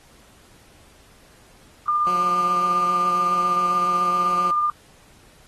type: tone with tremolo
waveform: sine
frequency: 1203 Hz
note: D6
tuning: 41 cents sharp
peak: -16 dBFS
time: 1.88-4.7 s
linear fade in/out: 2 ms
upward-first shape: triangle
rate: 16 Hz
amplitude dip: 35%
type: tone with vibrato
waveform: 10% pulse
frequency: 179.9 Hz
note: F#3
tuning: 48 cents flat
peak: -22 dBFS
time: 2.07-4.51 s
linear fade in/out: 0 ms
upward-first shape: triangle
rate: 7.3 Hz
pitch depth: 18 cents each way
effects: pink hiss -53 dBFS RMS until 5.47 s + AAC 32 kbps